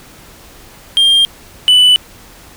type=tone pair in turn; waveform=triangle; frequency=3201 / 2984 Hz; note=G7 / F#7; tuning=+36 / +14 cents; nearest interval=minor second; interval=122 cents; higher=first; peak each=-5 / -3 dBFS; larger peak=second; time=0.97-1.25 / 1.68-1.96 s; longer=neither; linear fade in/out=0 ms; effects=pink hiss -39 dBFS RMS until 2.56 s